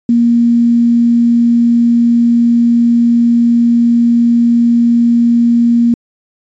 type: tone with quantisation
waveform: sine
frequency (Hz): 235.7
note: A#3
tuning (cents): +19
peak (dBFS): -6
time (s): 0.09-5.94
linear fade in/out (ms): 2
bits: 6
effects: resampled to 16000 Hz